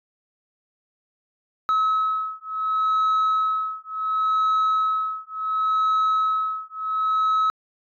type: beating tone pair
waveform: sine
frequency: 1287 / 1287.7 Hz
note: E6 / E6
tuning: -42 / -41 cents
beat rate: 0.7 Hz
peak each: -21 dBFS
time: 1.69-7.5 s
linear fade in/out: 0 ms
effects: tanh soft clip ceiling -16 dBFS